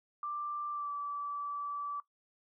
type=tone with pitch glide; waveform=sine; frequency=1180 to 1156.4 Hz; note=D6 to D6; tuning=+8 to -27 cents; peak=-35 dBFS; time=0.23-2 s; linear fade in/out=2 ms; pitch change=-35 cents; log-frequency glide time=0.71-0.91 s; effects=noise-tail reverb RT60 0.1 s tail -17 dB re dry